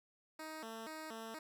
10% pulse tone with vibrato, 265.4 Hz, C4, 25 cents sharp, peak -37 dBFS, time 0.39-1.39 s, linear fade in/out 5 ms, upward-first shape square, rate 2.1 Hz, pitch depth 290 cents each way, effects none

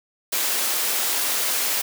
white high-pass noise, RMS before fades -23 dBFS, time 0.32-1.82 s, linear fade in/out 10 ms, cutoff 340 Hz, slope 12 dB/octave, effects none

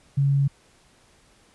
sine tone, 139.4 Hz, C#3, 10 cents sharp, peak -17 dBFS, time 0.17-0.48 s, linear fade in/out 10 ms, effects pink hiss -58 dBFS RMS until 1.54 s + resampled to 24000 Hz

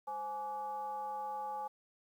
sine tone with frequency modulation, 842 Hz, G#5, 24 cents sharp, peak -37 dBFS, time 0.07-1.68 s, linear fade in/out 10 ms, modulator 318 Hz, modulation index 0.6, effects 11-bit

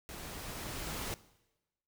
pink noise with level ramp, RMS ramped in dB -46 to -38 dBFS, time 0.09-1.14 s, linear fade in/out 0 ms, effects noise-tail reverb RT60 1.0 s tail -19 dB re dry

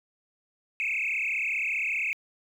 sine tone with frequency modulation, 2401 Hz, D7, 38 cents sharp, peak -25 dBFS, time 0.8-2.13 s, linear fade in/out 0 ms, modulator 35.2 Hz, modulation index 7.1, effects tanh soft clip ceiling -21 dBFS + 10-bit

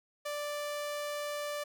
sawtooth tone, 587.3 Hz, D5, in tune, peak -31 dBFS, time 0.25-1.64 s, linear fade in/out 10 ms, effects none

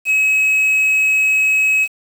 triangle tone with quantisation, 2559 Hz, D#7, 48 cents sharp, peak -10 dBFS, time 0.05-1.88 s, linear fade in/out 50 ms, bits 6, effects none

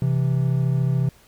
triangle tone pair together, 130.81 / 164.81 Hz, C3 / E3, 0 / 0 cents, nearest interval major third, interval 400 cents, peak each -17 / -22 dBFS, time 0.02-1.09 s, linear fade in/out 2 ms, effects pink hiss -54 dBFS RMS until 1.27 s

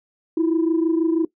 sine tone pair together, 323.8 / 350 Hz, E4 / F4, -31 / +4 cents, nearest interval minor second, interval 135 cents, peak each -16 / -21 dBFS, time 0.37-1.25 s, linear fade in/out 5 ms, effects noise-tail reverb RT60 0.1 s tail -19 dB re dry + tanh soft clip ceiling -12 dBFS

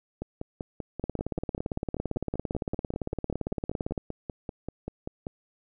two click trains, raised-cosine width 2 ms, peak -16 / -20 dBFS, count 53 / 27, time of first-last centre 1.04-3.978 / 0.22-5.269 s, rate 17.7 / 5.15 Hz, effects none

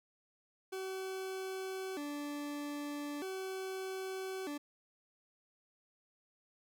40% pulse tone with vibrato, 332.4 Hz, E4, 15 cents sharp, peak -38 dBFS, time 0.72-4.58 s, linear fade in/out 10 ms, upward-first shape square, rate 0.4 Hz, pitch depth 230 cents each way, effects none

